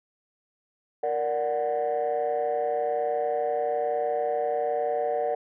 sine chord, Bb augmented, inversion none, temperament equal, 466.2 / 587.3 / 740 Hz, Bb4 / D5 / F#5, 0 / 0 / 0 cents, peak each -27 dBFS, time 1.03-5.35 s, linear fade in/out 5 ms, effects tanh soft clip ceiling -19 dBFS

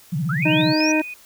sine tone with vibrato, 154.4 Hz, D#3, 13 cents flat, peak -20 dBFS, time 0.12-0.73 s, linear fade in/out 10 ms, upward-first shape sine, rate 15 Hz, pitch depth 260 cents each way
sine linear sweep, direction up, 1242 to 5920 Hz, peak -24 dBFS, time 0.29-0.92 s, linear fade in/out 5 ms
sine tone with tremolo, 2480 Hz, D#7, 6 cents flat, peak -21 dBFS, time 0.42-1.14 s, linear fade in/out 5 ms, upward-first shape square, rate 2.6 Hz, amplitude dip 65%
harmonic tone, 310.1 Hz, D#4, 6 cents flat, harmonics 1 / 2 / 3 / 5 / 6, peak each -18 / -24 / -28 / -32 / -34 dBFS, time 0.45-1.02 s, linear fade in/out 10 ms
effects white hiss -49 dBFS RMS until 1.25 s

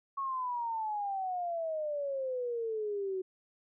sine exponential sweep, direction down, 1108.7 to 370 Hz, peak -32 dBFS, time 0.17-3.22 s, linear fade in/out 10 ms, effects none

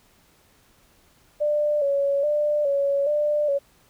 sine tone with vibrato, 577 Hz, D5, 31 cents flat, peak -19 dBFS, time 1.4-3.59 s, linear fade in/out 20 ms, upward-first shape square, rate 1.2 Hz, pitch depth 52 cents each way, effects pink hiss -59 dBFS RMS until 3.89 s

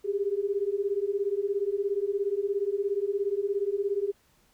sine beating tone pair, 391.7 / 408.7 Hz, G4 / G#4, -1 / -28 cents, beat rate 17 Hz, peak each -29 / -28 dBFS, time 0.04-4.12 s, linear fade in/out 20 ms, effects pink hiss -65 dBFS RMS until 4.53 s

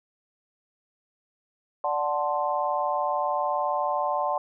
sine chord, D dominant seventh, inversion none, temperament equal, 587.3 / 740 / 880 / 1046.5 Hz, D5 / F#5 / A5 / C6, 0 / 0 / 0 / 0 cents, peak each -29 dBFS, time 1.84-4.38 s, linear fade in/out 2 ms, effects none

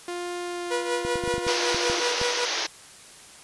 sawtooth tone with vibrato, 350.7 Hz, F4, 7 cents sharp, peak -26 dBFS, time 0.08-2 s, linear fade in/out 2 ms, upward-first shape sine, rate 0.96 Hz, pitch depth 8 cents each way
sawtooth tone with tremolo, 486.1 Hz, B4, 28 cents flat, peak -19 dBFS, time 0.7-2.46 s, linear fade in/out 20 ms, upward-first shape triangle, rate 5.3 Hz, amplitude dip 80%
clicks, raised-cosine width 3 ms, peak -20 dBFS, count 10, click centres 1.05 / 1.157 / 1.238 / 1.277 / 1.34 / 1.381 / 1.467 / 1.746 / 1.899 / 2.215 s
white band-pass noise, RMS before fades -28 dBFS, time 1.47-2.67 s, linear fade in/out 10 ms, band 300 to 6300 Hz, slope 96 dB/octave
effects white hiss -47 dBFS RMS until 3.43 s + resampled to 24000 Hz

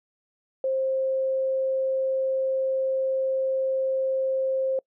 sine tone, 529 Hz, C5, 19 cents sharp, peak -22 dBFS, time 0.64-4.79 s, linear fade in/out 2 ms, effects noise-tail reverb RT60 0.1 s tail -26 dB re dry

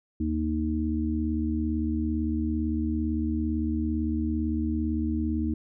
harmonic tone, 77.78 Hz, D#2, in tune, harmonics 1 / 3 / 4, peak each -29 / -29 / -29 dBFS, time 0.2-5.54 s, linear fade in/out 5 ms, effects none

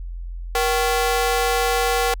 sawtooth ring-modulated tone, 622.3 Hz, D#5, in tune, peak -11 dBFS, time 0.55-2.14 s, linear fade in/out 2 ms, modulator 148 Hz, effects added 43 Hz sine -28 dBFS peak until 2.2 s

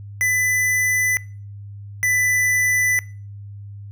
square tone pair in turn, 2000 / 1992.2 Hz, B6 / B6, +21 / +15 cents, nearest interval unison, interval 6 cents, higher first, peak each -17 dBFS, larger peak neither, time 0.21-1.17 / 2.03-2.99 s, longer neither, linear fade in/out 0 ms, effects noise-tail reverb RT60 0.4 s tail -21 dB re dry + added 101 Hz sine -33 dBFS peak until 3.91 s

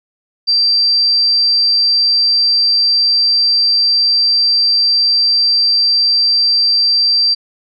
sine tone, 4699 Hz, D8, in tune, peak -9 dBFS, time 0.47-7.35 s, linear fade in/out 20 ms, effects none

